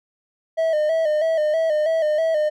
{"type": "tone with vibrato", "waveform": "triangle", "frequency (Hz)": 628, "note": "D#5", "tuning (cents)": 16, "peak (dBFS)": -15, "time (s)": [0.57, 2.5], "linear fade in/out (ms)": 20, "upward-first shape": "square", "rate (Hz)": 3.1, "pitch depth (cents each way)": 59, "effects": []}